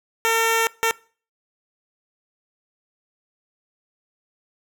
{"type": "tone bursts at uneven times", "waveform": "10% pulse", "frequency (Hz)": 453.5, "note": "A#4", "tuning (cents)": -48, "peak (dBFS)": -9, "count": 2, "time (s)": [[0.25, 0.67], [0.83, 0.91]], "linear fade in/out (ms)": 0, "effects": ["noise-tail reverb RT60 0.4 s tail -22 dB re dry"]}